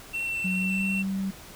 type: tone with vibrato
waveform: triangle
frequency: 2700 Hz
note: E7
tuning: 41 cents sharp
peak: -26 dBFS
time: 0.13-1.03 s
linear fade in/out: 20 ms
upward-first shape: triangle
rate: 2.8 Hz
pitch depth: 12 cents each way
type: tone with pitch glide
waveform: sine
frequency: 185.4 to 193.27 Hz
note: F#3 to G3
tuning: +4 to -24 cents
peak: -26 dBFS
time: 0.44-1.31 s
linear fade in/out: 10 ms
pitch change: +72 cents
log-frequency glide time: 0.58-0.82 s
effects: pink hiss -46 dBFS RMS until 1.55 s